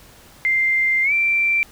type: tone with pitch glide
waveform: sine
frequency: 2093 to 2349 Hz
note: C7 to D7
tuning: 0 to 0 cents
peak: -15 dBFS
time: 0.45-1.63 s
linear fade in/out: 0 ms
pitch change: +200 cents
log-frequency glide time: 1.03-1.13 s
effects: pink hiss -47 dBFS RMS until 1.71 s